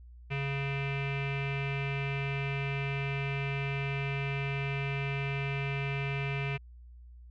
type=tone with low-pass filter; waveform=square; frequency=138.7 Hz; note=C#3; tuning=1 cent sharp; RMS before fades=-33 dBFS; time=0.3-6.58 s; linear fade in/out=20 ms; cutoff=2500 Hz; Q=8; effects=added 60 Hz sine -48 dBFS peak until 7.3 s